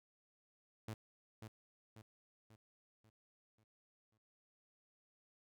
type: tone with echo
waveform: sawtooth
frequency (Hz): 110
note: A2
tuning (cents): 0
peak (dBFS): -39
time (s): 0.88-0.94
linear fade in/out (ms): 5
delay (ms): 540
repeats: 6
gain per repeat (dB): -6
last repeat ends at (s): 4.18
effects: none